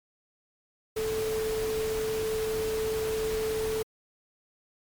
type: tone in noise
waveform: sine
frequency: 438.4 Hz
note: A4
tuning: 6 cents flat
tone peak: -27 dBFS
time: 0.96-3.83 s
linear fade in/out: 10 ms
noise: pink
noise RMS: -37 dBFS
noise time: 0.96-3.83 s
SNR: +7 dB
effects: MP3 96 kbps